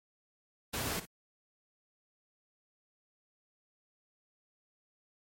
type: noise with echo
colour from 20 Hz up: pink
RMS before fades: -35 dBFS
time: 0.73-1 s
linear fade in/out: 10 ms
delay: 58 ms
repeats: 1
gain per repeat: -13 dB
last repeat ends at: 1.058 s
effects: high-pass 60 Hz 12 dB/octave + MP3 64 kbps